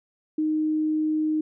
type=tone; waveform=sine; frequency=309.7 Hz; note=D#4; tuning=8 cents flat; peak=-21 dBFS; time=0.38-1.41 s; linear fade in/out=5 ms; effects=none